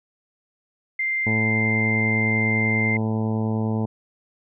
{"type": "tone", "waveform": "sine", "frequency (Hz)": 2093, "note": "C7", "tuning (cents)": 0, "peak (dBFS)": -21, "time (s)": [0.99, 2.97], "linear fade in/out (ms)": 5}
{"type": "harmonic tone", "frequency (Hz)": 110, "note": "A2", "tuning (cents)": 0, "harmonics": [1, 2, 3, 4, 5, 6, 7, 8, 9], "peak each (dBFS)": [-24, -24, -34, -32, -38, -39, -39, -38, -43], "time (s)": [1.26, 3.86], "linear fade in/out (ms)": 10}
{"effects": []}